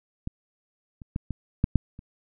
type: clicks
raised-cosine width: 5 ms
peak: -18 / -29 / -16 / -18 / -8 / -6 / -29 dBFS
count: 7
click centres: 0.274 / 1.018 / 1.161 / 1.307 / 1.641 / 1.757 / 1.991 s
effects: none